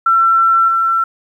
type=tone with level steps; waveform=sine; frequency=1347 Hz; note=E6; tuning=37 cents sharp; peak=-8 / -11 dBFS; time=0.06-1.04 s; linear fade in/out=5 ms; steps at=0.68 s; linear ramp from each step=5 ms; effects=8-bit